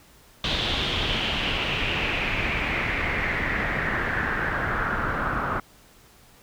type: noise with low-pass filter sweep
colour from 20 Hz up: pink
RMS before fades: -26 dBFS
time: 0.44-5.6 s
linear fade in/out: 2 ms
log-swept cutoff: 3600 to 1300 Hz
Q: 4.6
effects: pink hiss -54 dBFS RMS until 6.42 s